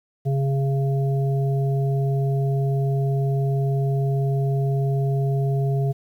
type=harmonic tone; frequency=136.9 Hz; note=C#3; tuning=21 cents flat; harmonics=1 / 3 / 5; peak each=-19 / -29 / -33 dBFS; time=0.25-5.93 s; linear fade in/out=20 ms; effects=9-bit